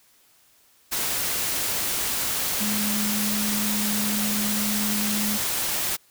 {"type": "tone in noise", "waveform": "sine", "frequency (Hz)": 209.4, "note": "G#3", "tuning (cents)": 15, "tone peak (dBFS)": -26, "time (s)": [2.6, 5.38], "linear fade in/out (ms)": 20, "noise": "white", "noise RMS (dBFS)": -26, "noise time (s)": [0.91, 5.97], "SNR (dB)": -3, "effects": ["white hiss -59 dBFS RMS until 6.1 s"]}